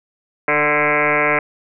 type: tone with frequency modulation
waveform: sine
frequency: 1334 Hz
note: E6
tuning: 20 cents sharp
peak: -13 dBFS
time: 0.48-1.39 s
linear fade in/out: 2 ms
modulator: 148 Hz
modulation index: 6.7
effects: none